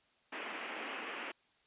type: band-pass noise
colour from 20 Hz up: white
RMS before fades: -43 dBFS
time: 0.32-1.32 s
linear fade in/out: 10 ms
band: 220 to 2900 Hz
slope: 48 dB/octave
effects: white hiss -71 dBFS RMS until 1.66 s + resampled to 8000 Hz